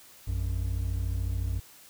triangle tone pair together, 57.7 / 91.6 Hz, A#1 / F#2, -17 / -17 cents, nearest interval minor sixth, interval 800 cents, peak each -28 dBFS, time 0.27-1.6 s, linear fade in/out 10 ms, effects white hiss -53 dBFS RMS until 1.89 s

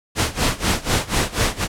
pink noise with tremolo, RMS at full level -17 dBFS, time 0.15-1.68 s, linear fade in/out 50 ms, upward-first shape sine, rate 4.1 Hz, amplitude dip 90%, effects low-pass 10000 Hz 12 dB/octave

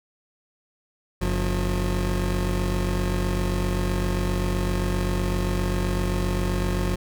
25% pulse tone pair together, 47.68 / 180 Hz, G1 / F#3, -47 / -47 cents, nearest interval octave + major seventh, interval 2300 cents, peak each -20 / -23 dBFS, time 1.21-6.96 s, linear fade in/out 10 ms, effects none

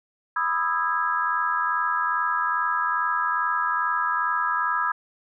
sine chord, E major seventh, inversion second, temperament just, 988.9 / 1236.1 / 1318.5 / 1648.1 Hz, B5 / D#6 / E6 / G#6, +2 / -12 / 0 / -14 cents, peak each -27 dBFS, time 0.36-4.92 s, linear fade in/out 5 ms, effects none

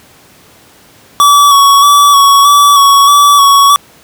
square tone with vibrato, 1134 Hz, C#6, 39 cents sharp, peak -3 dBFS, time 1.2-3.76 s, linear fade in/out 0 ms, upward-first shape square, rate 1.6 Hz, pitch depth 24 cents each way, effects pink hiss -41 dBFS RMS until 4.03 s + high-pass 100 Hz 12 dB/octave

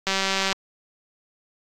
click train, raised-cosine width 0.2 ms, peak -6 dBFS, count 89, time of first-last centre 0.07-0.526 s, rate 193 Hz, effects AAC 48 kbps

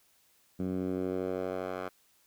10% pulse tone with band-pass filter sweep, 92.5 Hz, F#2, in tune, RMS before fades -34 dBFS, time 0.59-1.89 s, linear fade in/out 10 ms, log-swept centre 200 to 980 Hz, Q 1.4, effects white hiss -67 dBFS RMS until 2.26 s

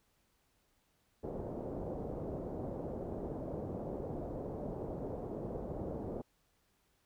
white low-pass noise, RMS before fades -41 dBFS, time 1.23-6.22 s, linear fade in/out 10 ms, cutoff 590 Hz, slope 24 dB/octave, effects pink hiss -75 dBFS RMS until 7.05 s

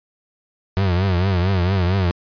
35% pulse tone with vibrato, 92.5 Hz, F#2, in tune, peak -14 dBFS, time 0.77-2.11 s, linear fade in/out 0 ms, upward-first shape triangle, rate 4.4 Hz, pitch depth 140 cents each way, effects resampled to 11025 Hz

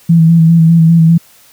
sine tone with vibrato, 164.81 Hz, E3, in tune, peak -3 dBFS, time 0.09-1.18 s, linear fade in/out 10 ms, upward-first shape square, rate 5 Hz, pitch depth 26 cents each way, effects white hiss -44 dBFS RMS until 1.52 s

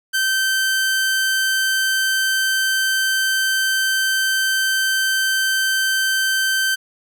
sawtooth tone, 1550 Hz, G6, 20 cents flat, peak -13 dBFS, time 0.13-6.76 s, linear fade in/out 20 ms, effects none

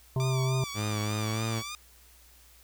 harmonic tone, 130.81 Hz, C3, in tune, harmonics 1 / 3 / 5 / 7 / 8, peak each -25 / -35 / -39 / -42 / -43 dBFS, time 0.16-0.64 s, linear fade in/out 2 ms
10% pulse tone with vibrato, 1174.7 Hz, D6, in tune, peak -28 dBFS, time 0.2-1.75 s, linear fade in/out 0 ms, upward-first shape triangle, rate 3.4 Hz, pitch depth 83 cents each way
sawtooth tone with pitch glide, 105.8 to 112.74 Hz, G#2 to A2, +33 to +43 cents, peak -25 dBFS, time 0.74-1.63 s, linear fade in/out 50 ms, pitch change +110 cents, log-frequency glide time 1.12-1.46 s
effects added 60 Hz sine -58 dBFS peak until 2.63 s + white hiss -58 dBFS RMS until 2.63 s

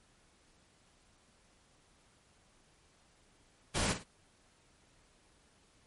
pink noise with echo, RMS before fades -32 dBFS, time 3.74-3.94 s, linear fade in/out 20 ms, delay 51 ms, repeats 2, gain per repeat -10 dB, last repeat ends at 4.042 s, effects pink hiss -67 dBFS RMS until 5.86 s + MP3 48 kbps

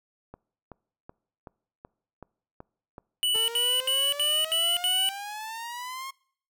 click train, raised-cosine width 1 ms, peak -28 dBFS, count 9, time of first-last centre 0.34-3.359 s, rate 2.65 Hz
square tone bursts, 2960 Hz, F#7, in tune, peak -23 dBFS, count 6, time 3.23-5.09 s, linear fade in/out 0 ms, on 250 ms, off 72 ms
sawtooth exponential sweep, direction up, 440 to 1085 Hz, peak -31 dBFS, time 3.34-6.11 s, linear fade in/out 10 ms
effects noise-tail reverb RT60 0.6 s tail -25 dB re dry

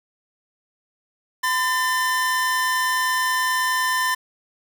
45% pulse tone pair together, 1017.5 / 1788 Hz, C6 / A6, -49 / +27 cents, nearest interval minor seventh, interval 976 cents, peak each -22 dBFS, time 1.43-4.15 s, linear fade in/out 10 ms, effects none

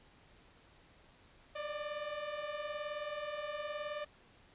sawtooth beating tone pair, 580 / 599 Hz, D5 / D5, -22 / +34 cents, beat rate 19 Hz, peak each -40 / -36 dBFS, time 1.55-4.05 s, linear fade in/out 10 ms, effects pink hiss -63 dBFS RMS until 4.54 s + resampled to 8000 Hz

